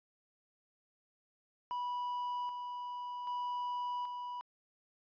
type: tone with tremolo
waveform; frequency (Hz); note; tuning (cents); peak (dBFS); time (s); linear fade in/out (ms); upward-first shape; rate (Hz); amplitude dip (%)
triangle; 981; B5; -12; -33; 1.71-4.41; 0; square; 0.64; 40
effects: resampled to 11025 Hz